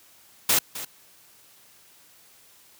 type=noise with echo; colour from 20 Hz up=white; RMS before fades=-20 dBFS; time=0.49-0.59 s; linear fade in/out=5 ms; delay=260 ms; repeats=1; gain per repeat=-14 dB; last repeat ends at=0.85 s; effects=white hiss -55 dBFS RMS until 2.79 s + high-pass 60 Hz 12 dB/octave